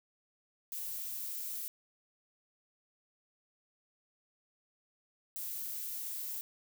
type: noise bursts at uneven times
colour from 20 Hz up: violet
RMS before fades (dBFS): -40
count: 2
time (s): 0.72-1.68 / 5.36-6.41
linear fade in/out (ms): 0
effects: none